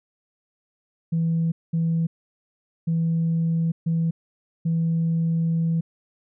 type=tone bursts at uneven times; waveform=sine; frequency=164.81 Hz; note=E3; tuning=in tune; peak=-18 dBFS; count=5; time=1.12-1.52 / 1.73-2.07 / 2.87-3.72 / 3.86-4.11 / 4.65-5.81 s; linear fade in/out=10 ms; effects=tanh soft clip ceiling -16 dBFS